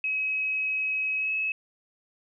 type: tone with pitch glide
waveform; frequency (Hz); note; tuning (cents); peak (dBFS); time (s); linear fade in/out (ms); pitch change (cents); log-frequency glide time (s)
sine; 2552 to 2580; D#7 to E7; +43 to -38; -25; 0.04-1.52; 2; +19; 1.17-1.32
effects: none